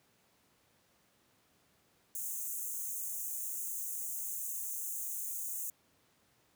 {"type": "high-pass noise", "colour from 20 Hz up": "white", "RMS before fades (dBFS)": -39, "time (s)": [2.15, 5.7], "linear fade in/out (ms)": 2, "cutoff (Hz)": 6200, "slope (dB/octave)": 96, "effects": ["pink hiss -70 dBFS RMS until 6.55 s", "high-pass 100 Hz 12 dB/octave"]}